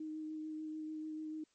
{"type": "tone with vibrato", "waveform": "sine", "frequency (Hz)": 311.1, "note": "D#4", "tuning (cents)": 0, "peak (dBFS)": -40, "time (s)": [0, 1.44], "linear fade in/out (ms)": 5, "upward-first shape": "sine", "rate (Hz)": 6.8, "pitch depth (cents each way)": 13, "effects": ["white hiss -75 dBFS RMS until 1.54 s", "MP3 32 kbps"]}